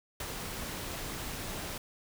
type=noise with ADSR envelope; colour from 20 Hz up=pink; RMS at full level=-36 dBFS; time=0.2-1.78 s; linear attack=3 ms; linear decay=39 ms; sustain=-3 dB; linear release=3 ms; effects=none